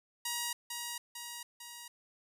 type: tone with echo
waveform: 5% pulse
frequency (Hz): 953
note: A#5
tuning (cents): +38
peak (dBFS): -22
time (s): 0.25-0.53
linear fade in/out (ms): 5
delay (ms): 450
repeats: 3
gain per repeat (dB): -4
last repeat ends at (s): 1.88
effects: none